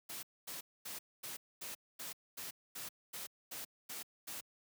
white noise bursts, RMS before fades -45 dBFS, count 12, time 0.09-4.41 s, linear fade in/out 10 ms, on 140 ms, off 240 ms, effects high-pass 100 Hz 12 dB/octave

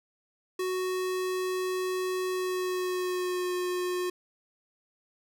square tone with pitch glide, 370 to 360.7 Hz, F#4 to F#4, 0 to -44 cents, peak -29 dBFS, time 0.59-4.1 s, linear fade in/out 5 ms, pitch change -44 cents, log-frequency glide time 2.29-3.54 s, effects none

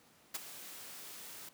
white noise with ADSR envelope, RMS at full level -36 dBFS, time 0.34-1.49 s, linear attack 11 ms, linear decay 22 ms, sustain -13 dB, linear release 4 ms, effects pink hiss -64 dBFS RMS until 1.53 s + high-pass 150 Hz 12 dB/octave

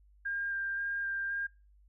sine tone with vibrato, 1600 Hz, G6, 35 cents sharp, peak -32 dBFS, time 0.25-1.47 s, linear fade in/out 10 ms, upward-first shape square, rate 1.9 Hz, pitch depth 10 cents each way, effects noise-tail reverb RT60 0.3 s tail -22 dB re dry + added 50 Hz sine -59 dBFS peak until 1.88 s

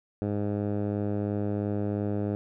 10% pulse tone with low-pass filter, 102.9 Hz, G#2, 16 cents flat, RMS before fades -29 dBFS, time 0.22-2.35 s, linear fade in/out 0 ms, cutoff 580 Hz, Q 0.6, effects none

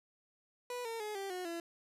30% pulse tone with pitch steps, 491.6 / 456 / 423 / 392.4 / 364.1 / 337.7 Hz, B4 / A#4 / G#4 / G4 / F#4 / E4, -8 / -38 / +32 / +2 / -28 / +42 cents, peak -36 dBFS, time 0.7-1.6 s, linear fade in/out 2 ms, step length 150 ms, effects resampled to 32000 Hz

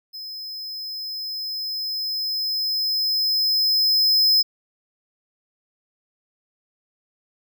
square tone with level ramp, 5100 Hz, D#8, 42 cents sharp, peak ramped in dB -33 to -14 dBFS, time 0.13-4.43 s, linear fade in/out 20 ms, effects none

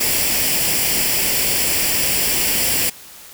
white noise with comb filter, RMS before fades -18 dBFS, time 0-2.9 s, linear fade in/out 10 ms, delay 0.39 ms, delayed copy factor +0.6, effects white hiss -40 dBFS RMS until 3.33 s

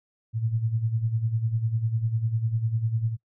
sine tone with tremolo, 113 Hz, A2, 47 cents sharp, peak -20 dBFS, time 0.33-3.17 s, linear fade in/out 50 ms, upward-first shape sine, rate 10 Hz, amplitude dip 70%, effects noise-tail reverb RT60 0.1 s tail -24 dB re dry

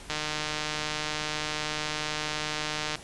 click train, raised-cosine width 0.2 ms, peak -13 dBFS, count 435, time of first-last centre 0.1-2.955 s, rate 152 Hz, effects pink hiss -46 dBFS RMS until 3.03 s + resampled to 24000 Hz

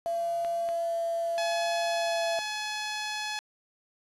sine tone with vibrato, 677 Hz, E5, 46 cents sharp, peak -27 dBFS, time 0.06-2.39 s, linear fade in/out 0 ms, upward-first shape sine, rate 0.74 Hz, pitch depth 12 cents each way
clicks, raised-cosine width 0.3 ms, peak -26 dBFS, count 2, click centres 0.448 / 0.689 s
10% pulse tone, 850 Hz, G#5, 40 cents sharp, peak -23 dBFS, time 1.38-3.39 s, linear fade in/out 0 ms
effects resampled to 24000 Hz + 8-bit

